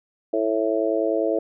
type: harmonic tone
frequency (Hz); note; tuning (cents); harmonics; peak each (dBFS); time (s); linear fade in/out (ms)
110; A2; 0; 3 / 4 / 5 / 6; -25 / -25 / -25 / -25; 0.33-1.39; 5
effects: none

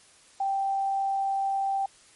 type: tone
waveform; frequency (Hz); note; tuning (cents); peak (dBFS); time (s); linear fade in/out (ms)
sine; 783; G5; -2; -24; 0.4-1.86; 5
effects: white hiss -56 dBFS RMS until 2.15 s + MP3 48 kbps

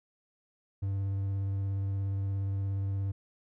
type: tone with vibrato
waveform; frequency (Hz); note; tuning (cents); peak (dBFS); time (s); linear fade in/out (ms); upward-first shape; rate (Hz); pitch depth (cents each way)
triangle; 98; G2; 0; -27; 0.82-3.12; 10; square; 17; 11
effects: none

